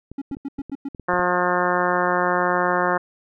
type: clicks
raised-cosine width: 3 ms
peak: -23 dBFS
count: 9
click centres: 0.116 / 0.313 / 0.369 / 0.591 / 0.697 / 0.948 / 0.997 / 1.136 / 1.195 s
type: tone bursts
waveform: triangle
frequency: 277.2 Hz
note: C#4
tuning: in tune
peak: -23 dBFS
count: 6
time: 0.18-0.887 s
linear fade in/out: 5 ms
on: 37 ms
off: 97 ms
type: harmonic tone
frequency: 178.7 Hz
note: F3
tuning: 40 cents sharp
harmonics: 1 / 2 / 3 / 4 / 5 / 6 / 7 / 8 / 9 / 10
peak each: -30 / -26 / -25 / -26 / -27 / -25 / -28 / -28 / -29 / -30 dBFS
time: 1.08-2.98 s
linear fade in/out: 10 ms
effects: none